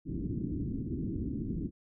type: low-pass noise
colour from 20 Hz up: white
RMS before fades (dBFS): -35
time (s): 0.05-1.71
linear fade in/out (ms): 50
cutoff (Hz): 330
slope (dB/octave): 48
effects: none